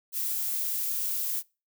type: noise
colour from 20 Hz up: violet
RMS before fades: -30 dBFS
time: 0.12-1.43 s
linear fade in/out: 50 ms
effects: noise-tail reverb RT60 0.3 s tail -24 dB re dry